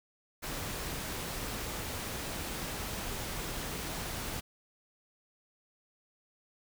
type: noise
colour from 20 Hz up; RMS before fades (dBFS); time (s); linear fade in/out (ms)
pink; -38; 0.42-4.41; 20
effects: none